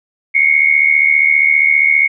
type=tone pair together; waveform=sine; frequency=2152 / 2227 Hz; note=C7 / C#7; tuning=+48 / +7 cents; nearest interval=minor second; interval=59 cents; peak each=-11 dBFS; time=0.34-2.08 s; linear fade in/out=20 ms; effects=none